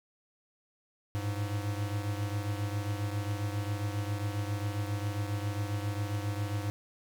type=beating tone pair; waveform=square; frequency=101.3 / 108.7 Hz; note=G#2 / A2; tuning=-43 / -21 cents; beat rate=7.4 Hz; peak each=-33 / -38 dBFS; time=1.15-6.7 s; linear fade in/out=0 ms; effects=none